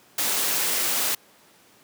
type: noise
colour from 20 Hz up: white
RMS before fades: -24 dBFS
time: 0.18-1.15 s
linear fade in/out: 5 ms
effects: pink hiss -55 dBFS RMS until 1.83 s + high-pass 200 Hz 12 dB/octave